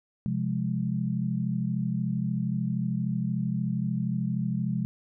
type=chord; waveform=sine; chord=F minor; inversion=second; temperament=equal; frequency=130.81 / 174.61 / 207.7 Hz; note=C3 / F3 / Ab3; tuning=0 / 0 / 0 cents; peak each=-30 dBFS; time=0.26-4.85 s; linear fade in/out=0 ms; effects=none